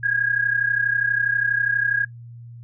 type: tone pair together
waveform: sine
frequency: 1628.9 / 1661.2 Hz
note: G#6 / G#6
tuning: -34 / 0 cents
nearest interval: unison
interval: 34 cents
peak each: -20 / -22 dBFS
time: 0.03-2.05 s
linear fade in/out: 10 ms
effects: noise-tail reverb RT60 0.1 s tail -19 dB re dry + added 118 Hz sine -37 dBFS peak until 2.63 s